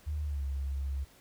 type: tone with pitch glide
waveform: sine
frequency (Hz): 75.2 to 68.56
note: D2 to C#2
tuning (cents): +42 to -18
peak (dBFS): -31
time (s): 0.06-1.05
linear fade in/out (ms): 20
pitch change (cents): -160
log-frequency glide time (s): 0.23-0.44
effects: pink hiss -60 dBFS RMS until 1.2 s